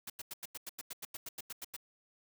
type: noise bursts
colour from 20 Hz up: white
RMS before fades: -43 dBFS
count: 15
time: 0.07-1.765 s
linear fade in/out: 5 ms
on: 29 ms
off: 90 ms
effects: none